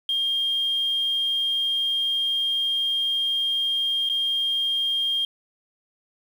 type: tone with dropouts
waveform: sine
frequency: 3214 Hz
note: G7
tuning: 43 cents sharp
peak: -20 dBFS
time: 0.09-5.25 s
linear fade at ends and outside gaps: 2 ms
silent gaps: 4.09-4.097 s
effects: tanh soft clip ceiling -17 dBFS + 8-bit

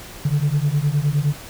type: beating tone pair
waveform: sine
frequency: 140.9 / 150.6 Hz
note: C#3 / D3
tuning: +29 / +44 cents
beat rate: 9.7 Hz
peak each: -18 dBFS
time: 0.25-1.33 s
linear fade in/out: 5 ms
effects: tanh soft clip ceiling -12 dBFS + pink hiss -38 dBFS RMS until 1.49 s

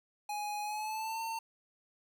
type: tone with pitch glide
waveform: square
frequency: 833 to 903.2 Hz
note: G#5 to A5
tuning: +5 to +45 cents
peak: -36 dBFS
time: 0.29-1.39 s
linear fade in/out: 5 ms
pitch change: +140 cents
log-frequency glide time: 0.62-1.21 s
effects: 11-bit

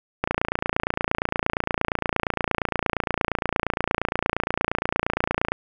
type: click train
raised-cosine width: 0.5 ms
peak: -6 dBFS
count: 152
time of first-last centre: 0.24-5.52 s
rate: 28.6 Hz
effects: none

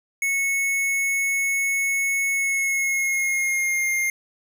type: tone with pitch glide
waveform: square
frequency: 2201 to 2119 Hz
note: C#7 to C7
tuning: -13 to +21 cents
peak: -21 dBFS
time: 0.22-4.1 s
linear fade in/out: 2 ms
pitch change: -66 cents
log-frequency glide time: 2.31-3.91 s
effects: none

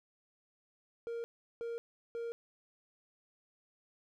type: tone bursts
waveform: triangle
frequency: 466.2 Hz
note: A#4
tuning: in tune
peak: -35 dBFS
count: 3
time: 1.07-2.32 s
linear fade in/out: 0 ms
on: 170 ms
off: 370 ms
effects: none

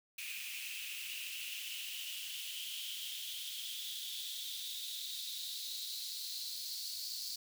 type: noise with high-pass filter sweep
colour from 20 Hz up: white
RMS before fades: -43 dBFS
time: 0.18-7.36 s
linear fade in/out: 5 ms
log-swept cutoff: 2500 to 4500 Hz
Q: 6.7
effects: none

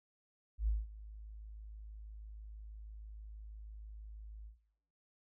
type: tone with ADSR envelope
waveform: sine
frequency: 53.1 Hz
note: G#1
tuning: 39 cents sharp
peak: -28 dBFS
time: 0.58-4.57 s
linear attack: 95 ms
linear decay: 190 ms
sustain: -18 dB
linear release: 110 ms
effects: noise-tail reverb RT60 0.7 s tail -18 dB re dry

